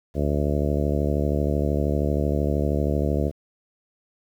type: harmonic tone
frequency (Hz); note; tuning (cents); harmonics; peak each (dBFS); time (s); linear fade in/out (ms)
72.9; D2; -12; 1 / 2 / 3 / 4 / 5 / 6 / 7 / 8 / 9; -24 / -27 / -29 / -30 / -31 / -32 / -32 / -33 / -34; 0.14-3.32; 50
effects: 9-bit